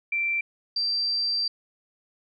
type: tone pair in turn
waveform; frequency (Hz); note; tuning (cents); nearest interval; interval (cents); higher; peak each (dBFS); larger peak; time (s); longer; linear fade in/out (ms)
sine; 2349 / 4698; D7 / D8; 0 / 0; octave; 1200; second; -23; neither; 0.12-0.41 / 0.76-1.48; second; 5
effects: none